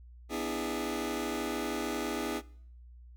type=chord; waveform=sawtooth; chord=E dominant seventh; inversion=second; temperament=just; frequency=247.2 / 296.7 / 329.6 / 412 Hz; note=B3 / D4 / E4 / G#4; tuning=+2 / +18 / 0 / -14 cents; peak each=-34 dBFS; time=0.29-2.42 s; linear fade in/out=50 ms; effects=noise-tail reverb RT60 0.6 s tail -22 dB re dry + added 60 Hz sine -49 dBFS peak until 3.16 s